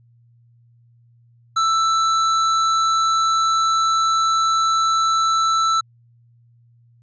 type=tone with hard clipping; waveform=sine; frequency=1325 Hz; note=E6; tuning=9 cents sharp; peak=-17 dBFS; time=1.56-5.81 s; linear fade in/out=10 ms; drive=17 dB; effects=added 118 Hz sine -51 dBFS peak until 7.02 s + resampled to 16000 Hz